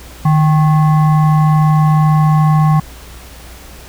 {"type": "tone with frequency modulation", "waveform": "sine", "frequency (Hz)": 153.7, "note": "D#3", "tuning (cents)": -21, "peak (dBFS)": -7, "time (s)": [0.25, 2.8], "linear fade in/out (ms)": 5, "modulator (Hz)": 934, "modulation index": 0.5, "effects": ["added 60 Hz sine -35 dBFS peak until 3.88 s", "pink hiss -37 dBFS RMS until 3.88 s"]}